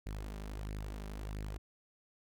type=tone with flanger; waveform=sawtooth; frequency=51.6 Hz; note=G#1; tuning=10 cents flat; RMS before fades=-42 dBFS; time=0.06-1.58 s; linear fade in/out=5 ms; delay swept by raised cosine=0.42 to 5.12 ms; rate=1.5 Hz; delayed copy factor=+0.55; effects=none